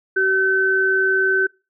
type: tone pair together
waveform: sine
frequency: 382 / 1528 Hz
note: G4 / G6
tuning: -45 / -45 cents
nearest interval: 2 octaves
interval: 2400 cents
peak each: -20 / -16 dBFS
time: 0.16-1.47 s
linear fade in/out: 10 ms
effects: noise-tail reverb RT60 0.3 s tail -26 dB re dry